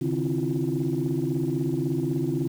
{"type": "tone cluster", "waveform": "sine", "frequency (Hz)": [136.5, 152.7, 264.8, 326.6, 350.3], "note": ["C#3", "D#3", "C4", "E4", "F4"], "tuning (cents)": [-26, -32, 21, -16, 5], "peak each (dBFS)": -29, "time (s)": [0.01, 2.48], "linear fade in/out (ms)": 10, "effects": ["tanh soft clip ceiling -16 dBFS", "8-bit"]}